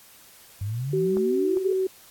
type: exponential sweep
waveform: sine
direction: up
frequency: 95.4 to 440 Hz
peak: -26 dBFS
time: 0.61-1.73 s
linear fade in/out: 5 ms
type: tone with pitch glide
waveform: sine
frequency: 380 to 377.8 Hz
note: F#4 to F#4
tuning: +46 to +36 cents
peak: -21 dBFS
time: 0.93-1.87 s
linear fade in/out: 5 ms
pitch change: -10 cents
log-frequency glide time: 1.06-1.22 s
type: clicks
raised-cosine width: 1 ms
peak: -22 / -29 dBFS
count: 2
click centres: 1.17 / 1.571 s
effects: white hiss -51 dBFS RMS until 2.1 s + AAC 64 kbps